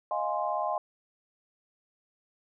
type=chord; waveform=sine; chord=F minor seventh; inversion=third; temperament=equal; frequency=622.3 / 698.5 / 830.6 / 1046.5 Hz; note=Eb5 / F5 / Ab5 / C6; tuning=0 / 0 / 0 / 0 cents; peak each=-33 dBFS; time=0.11-0.78 s; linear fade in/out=2 ms; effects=none